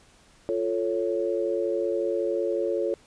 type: chord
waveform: sine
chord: F augmented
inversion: none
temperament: equal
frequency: 349.2 / 440 / 554.4 Hz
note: F4 / A4 / C#5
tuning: 0 / 0 / 0 cents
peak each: -28 dBFS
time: 0.49-2.94 s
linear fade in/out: 0 ms
effects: pink hiss -57 dBFS RMS until 3.06 s + resampled to 22050 Hz